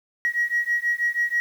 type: beating tone pair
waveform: sine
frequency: 1902 / 1908.2 Hz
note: A#6 / A#6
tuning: +34 / +40 cents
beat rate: 6.2 Hz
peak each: -23 dBFS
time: 0.25-1.4 s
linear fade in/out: 0 ms
effects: tanh soft clip ceiling -14 dBFS + 8-bit